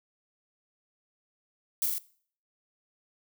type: noise with echo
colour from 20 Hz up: violet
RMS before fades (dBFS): -27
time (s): 1.82-1.86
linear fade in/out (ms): 2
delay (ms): 41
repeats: 3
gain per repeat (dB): -2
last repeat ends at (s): 1.983
effects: noise-tail reverb RT60 0.5 s tail -20 dB re dry